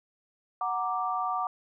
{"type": "chord", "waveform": "sine", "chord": "Gb augmented", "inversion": "none", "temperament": "equal", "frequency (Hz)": [740, 932.3, 1174.7], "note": ["Gb5", "Bb5", "D6"], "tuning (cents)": [0, 0, 0], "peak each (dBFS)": [-31, -35, -30], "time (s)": [0.61, 1.47], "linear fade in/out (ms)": 2, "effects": []}